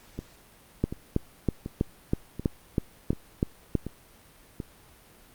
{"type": "two click trains", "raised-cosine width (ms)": 3, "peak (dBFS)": [-20, -10], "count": [7, 10], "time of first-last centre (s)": [[0.19, 4.602], [0.84, 3.753]], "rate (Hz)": [1.36, 3.09], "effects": ["pink hiss -55 dBFS RMS until 5.34 s", "Opus 48 kbps"]}